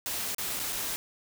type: noise with dropouts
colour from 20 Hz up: white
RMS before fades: -33 dBFS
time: 0.06-0.96 s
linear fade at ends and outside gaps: 0 ms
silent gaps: 0.347-0.383 / 0.593-0.598 / 0.724-0.728 s
effects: none